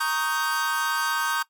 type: chord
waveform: 45% pulse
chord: Eb dominant seventh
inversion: second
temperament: equal with one note detuned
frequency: 932.3 / 1108.7 / 1244.5 / 1554.5 Hz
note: Bb5 / Db6 / Eb6 / G6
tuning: 0 / 0 / 0 / -15 cents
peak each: -30 / -31 / -30 / -27 dBFS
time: 0-1.43 s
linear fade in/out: 10 ms
effects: noise-tail reverb RT60 0.1 s tail -19 dB re dry